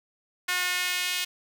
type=tone with high-pass filter sweep; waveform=sawtooth; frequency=360.7 Hz; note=F#4; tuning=44 cents flat; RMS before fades=-28 dBFS; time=0.48-1.25 s; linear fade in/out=10 ms; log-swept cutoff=1700 to 2800 Hz; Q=1.6; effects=none